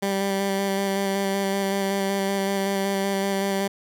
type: tone with vibrato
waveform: 15% pulse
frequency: 196.1 Hz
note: G3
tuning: 1 cent sharp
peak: -16 dBFS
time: 0.02-3.68 s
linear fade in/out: 10 ms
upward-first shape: square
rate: 5.3 Hz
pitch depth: 13 cents each way
effects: none